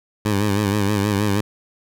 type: tone with vibrato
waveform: 15% pulse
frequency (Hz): 102.3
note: G#2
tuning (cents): -26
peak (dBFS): -11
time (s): 0.25-1.41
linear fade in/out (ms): 5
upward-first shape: sine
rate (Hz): 6.3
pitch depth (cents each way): 74
effects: none